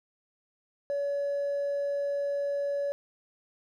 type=tone with hard clipping; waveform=triangle; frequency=567 Hz; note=C#5; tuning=39 cents sharp; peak=-27 dBFS; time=0.9-2.92 s; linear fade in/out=0 ms; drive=2 dB; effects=none